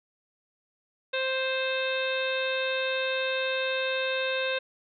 harmonic tone, 524 Hz, C5, 2 cents sharp, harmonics 1 / 2 / 3 / 4 / 5 / 6 / 7 / 8, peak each -29 / -39 / -33 / -41 / -33 / -45 / -35 / -45 dBFS, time 1.13-4.59 s, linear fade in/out 10 ms, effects none

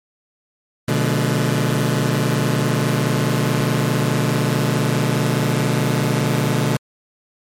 sawtooth chord, B diminished seventh, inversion none, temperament just, 123.47 / 148.16 / 177.8 / 213.4 Hz, B2 / D3 / F3 / Ab3, 0 / +16 / +31 / +47 cents, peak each -16 / -16 / -22 / -20 dBFS, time 0.88-6.77 s, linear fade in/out 5 ms, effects MP3 64 kbps

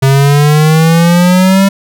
square exponential sweep, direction up, 133.5 to 197.6 Hz, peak -5 dBFS, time 0.02-1.69 s, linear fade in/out 10 ms, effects none

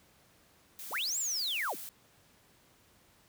blue noise, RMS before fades -44 dBFS, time 0.79-1.89 s, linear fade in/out 0 ms
sine linear two-way sweep, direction up then down, 98 to 7690 to 98 Hz, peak -31 dBFS, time 0.9-1.76 s, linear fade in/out 50 ms, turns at 1.18 s
effects pink hiss -64 dBFS RMS until 3.28 s + high-pass 60 Hz 12 dB/octave

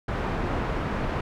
pink low-pass noise, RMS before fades -28 dBFS, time 0.08-1.21 s, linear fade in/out 5 ms, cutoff 1600 Hz, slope 12 dB/octave, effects none

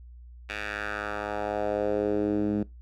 10% pulse tone with band-pass filter sweep, 104 Hz, G#2, 3 cents sharp, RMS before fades -29 dBFS, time 0.49-2.63 s, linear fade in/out 5 ms, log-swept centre 2300 to 230 Hz, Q 2.1, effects noise-tail reverb RT60 0.2 s tail -21 dB re dry + added 60 Hz sine -44 dBFS peak until 2.81 s

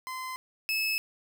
30% pulse tone pair in turn, 1031 / 2598 Hz, C6 / E7, -26 / -26 cents, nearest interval octave + major third, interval 1600 cents, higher second, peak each -32 / -24 dBFS, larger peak second, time 0.07-0.36 / 0.69-0.98 s, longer neither, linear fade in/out 0 ms, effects none

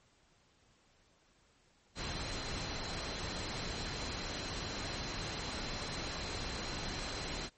sine tone in noise, 4097 Hz, C8, 37 cents flat, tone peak -47 dBFS, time 1.95-7.5 s, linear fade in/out 50 ms, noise pink, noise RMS -40 dBFS, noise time 1.95-7.5 s, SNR -10 dB, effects pink hiss -69 dBFS RMS until 7.57 s + MP3 32 kbps

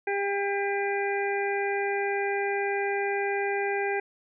harmonic tone, 400.2 Hz, G4, 36 cents sharp, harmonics 1 / 2 / 4 / 5 / 6, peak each -28 / -31 / -34 / -35 / -36 dBFS, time 0.07-4 s, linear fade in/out 5 ms, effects none

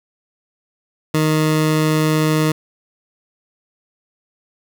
20% pulse tone, 155.56 Hz, D#3, in tune, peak -9 dBFS, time 1.14-2.52 s, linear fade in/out 5 ms, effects 7-bit

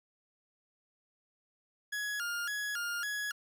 40% pulse tone with vibrato, 1539 Hz, G6, 32 cents flat, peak -33 dBFS, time 1.92-3.32 s, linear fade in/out 10 ms, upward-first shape square, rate 1.8 Hz, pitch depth 150 cents each way, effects none

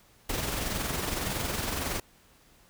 pink noise with amplitude modulation, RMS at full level -30 dBFS, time 0.29-2 s, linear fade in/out 5 ms, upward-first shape sine, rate 21.7 Hz, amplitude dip 40%, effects pink hiss -60 dBFS RMS until 2.69 s

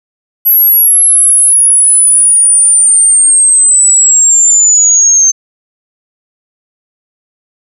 sine linear sweep, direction down, 11730 to 6272 Hz, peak -3 dBFS, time 0.45-5.32 s, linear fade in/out 20 ms, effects none

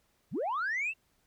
sine linear sweep, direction up, 92.9 to 2750 Hz, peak -28 dBFS, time 0.31-0.94 s, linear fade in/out 50 ms, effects tanh soft clip ceiling -27 dBFS + pink hiss -72 dBFS RMS until 1.26 s

